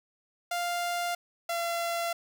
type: tone pair in turn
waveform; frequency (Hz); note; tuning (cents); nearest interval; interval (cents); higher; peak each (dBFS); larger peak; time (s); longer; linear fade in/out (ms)
sawtooth; 698.5 / 681.8; F5 / F5; 0 / -42; unison; 42; first; -25; neither; 0.51-1.15 / 1.49-2.13; neither; 5
effects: none